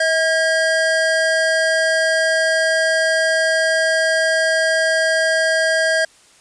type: tone pair together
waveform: square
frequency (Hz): 643 / 1622.6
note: E5 / G#6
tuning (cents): -43 / -41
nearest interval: octave + major third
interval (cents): 1602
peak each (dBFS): -18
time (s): 0-6.05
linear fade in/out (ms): 5
effects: white hiss -50 dBFS RMS until 6.4 s + resampled to 22050 Hz